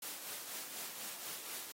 white noise with tremolo, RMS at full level -43 dBFS, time 0.02-1.72 s, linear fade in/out 5 ms, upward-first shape triangle, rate 4.1 Hz, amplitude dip 50%, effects high-pass 200 Hz 12 dB/octave + AAC 48 kbps

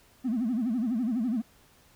triangle tone with vibrato, 236.1 Hz, A#3, 22 cents sharp, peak -22 dBFS, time 0.24-1.42 s, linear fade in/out 20 ms, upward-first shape sine, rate 12 Hz, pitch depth 190 cents each way, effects tanh soft clip ceiling -22 dBFS + pink hiss -60 dBFS RMS until 1.95 s

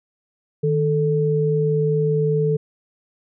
sine tone pair together, 154.52 / 438.7 Hz, D#3 / A4, -12 / -5 cents, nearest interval octave + tritone, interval 1807 cents, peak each -19 dBFS, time 0.63-2.57 s, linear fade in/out 10 ms, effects none

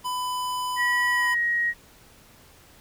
square tone, 1000 Hz, B5, 21 cents sharp, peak -27 dBFS, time 0.04-1.35 s, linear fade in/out 20 ms
sine tone with pitch glide, 1927 to 1889.5 Hz, B6 to A#6, -43 to +23 cents, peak -21 dBFS, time 0.76-1.74 s, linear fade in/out 50 ms, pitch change -34 cents, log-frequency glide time 1.11-1.28 s
effects pink hiss -53 dBFS RMS until 2.8 s

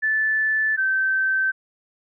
sine tone pair in turn, 1749 / 1547.9 Hz, A6 / G6, -11 / -22 cents, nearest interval major second, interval 211 cents, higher first, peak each -18 dBFS, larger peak neither, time 0.02-0.77 / 0.77-1.52 s, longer neither, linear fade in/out 20 ms, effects none

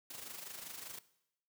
white noise with amplitude modulation, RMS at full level -45 dBFS, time 0.1-0.99 s, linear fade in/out 5 ms, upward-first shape sine, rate 25.1 Hz, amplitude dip 60%, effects noise-tail reverb RT60 0.8 s tail -18 dB re dry + high-pass 100 Hz 12 dB/octave

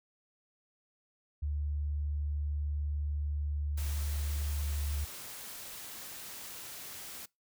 sine tone with pitch glide, 73.42 to 72.83 Hz, D2 to D2, 0 to -14 cents, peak -31 dBFS, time 1.42-5.05 s, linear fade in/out 10 ms, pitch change -14 cents, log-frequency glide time 3.31-4.85 s
white noise, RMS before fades -45 dBFS, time 3.77-7.26 s, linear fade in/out 10 ms
effects noise-tail reverb RT60 0.2 s tail -24 dB re dry

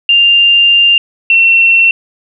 sine tone pair in turn, 2794 / 2711 Hz, F7 / E7, 0 / +48 cents, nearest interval minor second, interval 52 cents, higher first, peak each -4 dBFS, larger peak neither, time 0.09-0.98 / 1.3-1.91 s, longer first, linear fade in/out 2 ms, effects none

